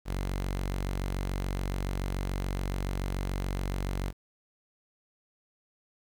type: tone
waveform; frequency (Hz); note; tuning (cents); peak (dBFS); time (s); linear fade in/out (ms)
sawtooth; 47; F#1; +28; -26; 0.05-4.13; 50
effects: 10-bit

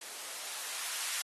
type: noise with band-pass filter sweep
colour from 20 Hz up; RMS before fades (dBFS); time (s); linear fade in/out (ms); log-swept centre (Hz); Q
violet; -40; 0.01-1.22; 5; 370 to 1300; 0.82
effects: AAC 32 kbps

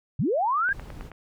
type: linear sweep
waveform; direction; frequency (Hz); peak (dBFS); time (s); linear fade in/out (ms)
sine; up; 96.9 to 1661.2; -21; 0.19-0.73; 5
type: click train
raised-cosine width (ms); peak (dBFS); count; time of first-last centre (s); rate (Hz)
0.5; -25; 5; 0.69-1.116; 9.38
type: noise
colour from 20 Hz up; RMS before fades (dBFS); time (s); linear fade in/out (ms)
brown; -40; 0.69-1.12; 50
effects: none

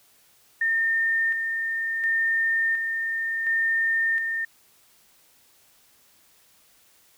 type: tone with tremolo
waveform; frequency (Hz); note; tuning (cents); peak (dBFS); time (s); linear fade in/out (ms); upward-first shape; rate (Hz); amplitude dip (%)
sine; 1816; A#6; -46; -20; 0.61-4.45; 5; square; 0.7; 40
effects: white hiss -59 dBFS RMS until 7.17 s

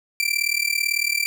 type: tone with amplitude modulation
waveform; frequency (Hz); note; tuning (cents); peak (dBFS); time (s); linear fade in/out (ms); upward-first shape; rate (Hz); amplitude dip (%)
sawtooth; 2349; D7; 0; -13; 0.2-1.26; 0; sine; 38; 90
effects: none

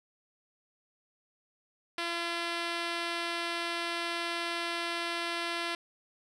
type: tone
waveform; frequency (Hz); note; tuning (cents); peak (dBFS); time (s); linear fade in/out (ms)
5% pulse; 340.7; F4; -43; -20; 1.98-5.75; 2
effects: low-pass 7000 Hz 12 dB/octave

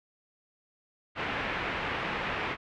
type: low-pass noise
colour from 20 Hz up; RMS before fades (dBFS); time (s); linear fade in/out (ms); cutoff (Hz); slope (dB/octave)
white; -33; 1.15-2.57; 50; 2500; 24
effects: none

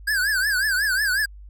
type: tone with vibrato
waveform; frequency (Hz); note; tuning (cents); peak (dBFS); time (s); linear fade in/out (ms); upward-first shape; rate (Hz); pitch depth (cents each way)
square; 1600; G6; +35; -20; 0.07-1.26; 10; triangle; 5.5; 180
effects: added 50 Hz sine -39 dBFS peak until 1.49 s

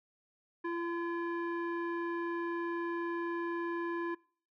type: tone with low-pass filter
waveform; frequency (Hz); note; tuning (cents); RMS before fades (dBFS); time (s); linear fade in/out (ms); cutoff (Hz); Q
square; 340.5; F4; -44; -36; 0.64-4.15; 10; 1500; 3.2
effects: noise-tail reverb RT60 0.5 s tail -25 dB re dry

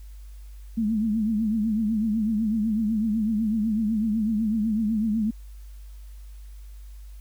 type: tone with vibrato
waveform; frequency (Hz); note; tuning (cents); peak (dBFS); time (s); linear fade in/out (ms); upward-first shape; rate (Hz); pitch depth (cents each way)
sine; 217.7; A3; -18; -21; 0.77-5.31; 10; triangle; 8; 110
effects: added 50 Hz sine -39 dBFS peak until 7.2 s + white hiss -60 dBFS RMS until 7.2 s

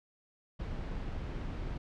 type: noise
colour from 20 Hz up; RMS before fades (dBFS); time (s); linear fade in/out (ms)
brown; -38; 0.59-1.78; 10
effects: low-pass 4000 Hz 12 dB/octave

